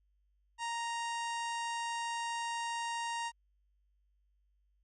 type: harmonic tone with a mistuned harmonic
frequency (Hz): 932.3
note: A#5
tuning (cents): 0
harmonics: 1 / 2 / 3 / 4 / 5 / 6 / 7 / 8 / 9 / 10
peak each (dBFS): -36 / -43 / -45 / -51 / -54 / -51 / -54 / -52 / -56 / -56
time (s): 0.58-3.32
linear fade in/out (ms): 50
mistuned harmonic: 4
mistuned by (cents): +17
effects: added 50 Hz sine -70 dBFS peak until 4.83 s